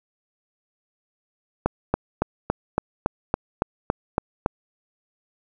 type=click train; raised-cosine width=1 ms; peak=-5 dBFS; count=11; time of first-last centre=1.66-4.461 s; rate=3.57 Hz; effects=none